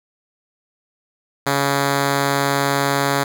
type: tone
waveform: 5% pulse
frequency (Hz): 140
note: C#3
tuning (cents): +18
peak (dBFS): -5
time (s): 1.46-3.24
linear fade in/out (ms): 10
effects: none